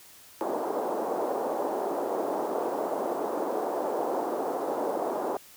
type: band-pass noise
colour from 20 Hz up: pink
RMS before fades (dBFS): -30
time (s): 0.41-5.37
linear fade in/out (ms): 0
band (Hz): 340 to 900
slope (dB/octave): 24
effects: white hiss -52 dBFS RMS until 5.56 s